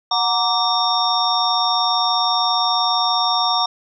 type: tone cluster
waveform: sine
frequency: 735 / 933 / 1170 / 3660 / 5490 Hz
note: F#5 / A#5 / D6 / A#7 / F8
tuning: -12 / +1 / -7 / -32 / -31 cents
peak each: -22 dBFS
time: 0.11-3.66 s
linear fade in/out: 5 ms
effects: none